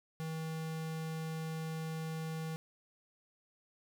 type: tone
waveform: square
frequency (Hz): 160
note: D#3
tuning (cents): +49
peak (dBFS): -38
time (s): 0.2-2.56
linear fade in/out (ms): 0
effects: none